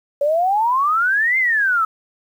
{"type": "exponential two-way sweep", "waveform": "sine", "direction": "up then down", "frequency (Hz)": [558, 2121, 1279], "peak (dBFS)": -14, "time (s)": [0.21, 1.85], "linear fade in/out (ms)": 5, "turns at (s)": 1.38, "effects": ["8-bit"]}